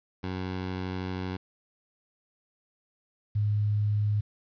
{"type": "tone pair in turn", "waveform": ["15% pulse", "sine"], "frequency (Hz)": [92.7, 104.43], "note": ["F#2", "G#2"], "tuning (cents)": [4, 10], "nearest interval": "major second", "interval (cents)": 206, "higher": "second", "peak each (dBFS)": [-25, -23], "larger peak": "second", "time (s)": [[0.23, 1.37], [3.35, 4.21]], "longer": "first", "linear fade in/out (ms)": 10, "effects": ["resampled to 11025 Hz", "10-bit"]}